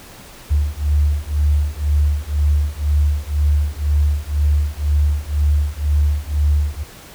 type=beating tone pair; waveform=sine; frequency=72.7 / 74.7 Hz; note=D2 / D2; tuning=-17 / +30 cents; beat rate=2 Hz; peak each=-17 dBFS; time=0.5-6.84 s; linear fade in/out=20 ms; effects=pink hiss -40 dBFS RMS until 7.14 s